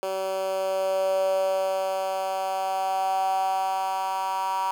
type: tone with high-pass filter sweep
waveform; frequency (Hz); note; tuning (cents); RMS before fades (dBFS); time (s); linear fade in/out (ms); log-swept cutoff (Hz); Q
10% pulse; 190.8; G3; -47; -26; 0.03-4.71; 0; 480 to 930; 7.4
effects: none